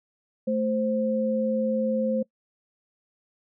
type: tone pair together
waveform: sine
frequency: 220 / 523.3 Hz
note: A3 / C5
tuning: 0 / 0 cents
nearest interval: octave + minor third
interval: 1500 cents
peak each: -25 dBFS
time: 0.47-2.23 s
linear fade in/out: 10 ms
effects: noise-tail reverb RT60 0.1 s tail -23 dB re dry